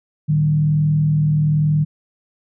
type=tone with frequency modulation; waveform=sine; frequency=151.8 Hz; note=D#3; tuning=42 cents flat; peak=-13 dBFS; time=0.28-1.85 s; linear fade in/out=20 ms; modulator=41.1 Hz; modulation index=0.39; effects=none